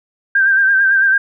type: tone with vibrato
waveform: sine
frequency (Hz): 1577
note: G6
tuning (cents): +10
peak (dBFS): -9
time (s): 0.35-1.18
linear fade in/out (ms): 5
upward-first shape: sine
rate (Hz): 9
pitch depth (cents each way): 45
effects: none